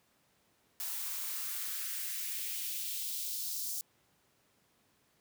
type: noise with high-pass filter sweep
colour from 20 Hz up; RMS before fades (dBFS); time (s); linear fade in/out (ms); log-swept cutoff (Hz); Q
blue; -38; 0.8-3.81; 0; 760 to 5500; 1.6
effects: pink hiss -71 dBFS RMS until 5.2 s + high-pass 100 Hz 12 dB/octave